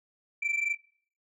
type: tone pair together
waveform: sine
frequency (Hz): 2325 / 2349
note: D7 / D7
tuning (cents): -18 / 0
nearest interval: unison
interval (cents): 18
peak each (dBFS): -28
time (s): 0.42-0.75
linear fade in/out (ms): 10
effects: noise-tail reverb RT60 0.5 s tail -20 dB re dry + tanh soft clip ceiling -24 dBFS